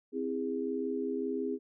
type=chord; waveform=sine; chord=C augmented; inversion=none; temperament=just; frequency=261.6 / 327 / 408.8 Hz; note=C4 / E4 / G#4; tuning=0 / -14 / -27 cents; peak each=-35 / -38 / -34 dBFS; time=0.12-1.59 s; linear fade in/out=50 ms; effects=none